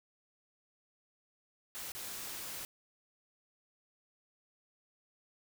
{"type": "noise with dropouts", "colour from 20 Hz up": "white", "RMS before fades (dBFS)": -43, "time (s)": [1.75, 2.65], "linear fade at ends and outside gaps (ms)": 0, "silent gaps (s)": [1.919, 1.95], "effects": []}